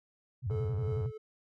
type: tone with vibrato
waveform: sine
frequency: 109 Hz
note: A2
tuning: 16 cents flat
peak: -30 dBFS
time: 0.42-1.12 s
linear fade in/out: 50 ms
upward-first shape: square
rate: 11 Hz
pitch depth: 260 cents each way
type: click train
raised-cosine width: 1 ms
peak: -37 dBFS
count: 58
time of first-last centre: 0.5-1.059 s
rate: 102 Hz
type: tone with tremolo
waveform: triangle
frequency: 433.9 Hz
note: A4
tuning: 24 cents flat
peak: -33 dBFS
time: 0.5-1.18 s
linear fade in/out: 10 ms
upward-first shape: triangle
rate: 2.9 Hz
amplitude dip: 70%
effects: none